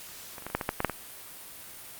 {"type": "clicks", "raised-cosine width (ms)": 0.5, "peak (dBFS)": [-25, -30, -20, -26, -10, -16, -11, -12, -8, -16], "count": 10, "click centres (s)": [0.382, 0.423, 0.466, 0.501, 0.55, 0.612, 0.691, 0.804, 0.847, 0.897], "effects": ["white hiss -45 dBFS RMS until 1.99 s", "Opus 48 kbps"]}